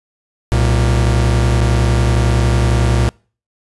45% pulse tone pair together, 63.73 / 116.54 Hz, C2 / A#2, -45 / 0 cents, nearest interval minor seventh, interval 1045 cents, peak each -14 dBFS, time 0.52-3.09 s, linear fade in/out 0 ms, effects noise-tail reverb RT60 0.4 s tail -26 dB re dry + resampled to 24000 Hz

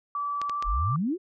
sine tone with pitch glide, 1155 to 1174.5 Hz, D6 to D6, -29 to 0 cents, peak -27 dBFS, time 0.15-0.96 s, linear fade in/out 2 ms, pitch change +29 cents, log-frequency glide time 0.45-0.68 s
clicks, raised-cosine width 0.2 ms, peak -18 dBFS, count 3, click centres 0.416 / 0.496 / 0.625 s
sine exponential sweep, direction up, 37.17 to 398 Hz, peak -24 dBFS, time 0.64-1.18 s, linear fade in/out 50 ms
effects none

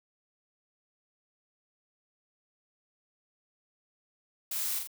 blue noise with echo, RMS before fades -34 dBFS, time 4.51-4.79 s, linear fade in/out 5 ms, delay 42 ms, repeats 2, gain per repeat -4 dB, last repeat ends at 4.874 s, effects none

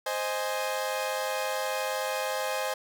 sawtooth chord, Ab major, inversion first, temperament equal, 523.3 / 622.3 / 830.6 Hz, C5 / Eb5 / Ab5, 0 / 0 / 0 cents, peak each -28 / -30 / -30 dBFS, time 0.06-2.74 s, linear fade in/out 5 ms, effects none

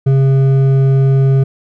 sine tone with hard clipping, 135.1 Hz, C#3, 44 cents flat, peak -9 dBFS, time 0.06-1.44 s, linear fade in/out 10 ms, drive 7 dB, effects none

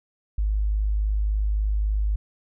sine tone, 51.8 Hz, G#1, 4 cents flat, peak -20 dBFS, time 0.38-2.16 s, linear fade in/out 5 ms, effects none

